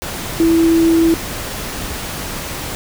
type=tone in noise; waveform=sine; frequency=329.6 Hz; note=E4; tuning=in tune; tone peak=-9 dBFS; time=0.4-1.14 s; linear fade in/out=0 ms; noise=pink; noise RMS=-25 dBFS; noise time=0.02-2.75 s; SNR=+13 dB; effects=none